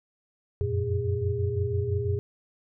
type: tone cluster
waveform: sine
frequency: 89.5 / 95.5 / 118.3 / 407.9 Hz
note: F2 / G2 / A#2 / G#4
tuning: +43 / -45 / +26 / -31 cents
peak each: -30 dBFS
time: 0.61-2.19 s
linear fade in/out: 0 ms
effects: none